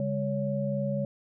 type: tone cluster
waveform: sine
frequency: 139 / 202.7 / 561 Hz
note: C#3 / G#3 / C#5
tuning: +5 / -42 / +21 cents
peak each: -31 dBFS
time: 0-1.05 s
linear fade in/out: 2 ms
effects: none